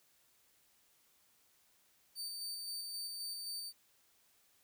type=tone with tremolo; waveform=sawtooth; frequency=4594 Hz; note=D8; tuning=39 cents flat; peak=-37 dBFS; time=2.15-3.73 s; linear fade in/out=50 ms; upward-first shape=square; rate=3.8 Hz; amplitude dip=25%; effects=white hiss -71 dBFS RMS until 4.63 s